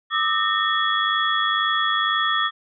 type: tone cluster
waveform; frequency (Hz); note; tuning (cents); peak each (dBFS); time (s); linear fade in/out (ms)
sine; 1194 / 1296 / 1827 / 3358; D6 / E6 / A#6 / G#7; +28 / -30 / -35 / +18; -24; 0.1-2.51; 50
effects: none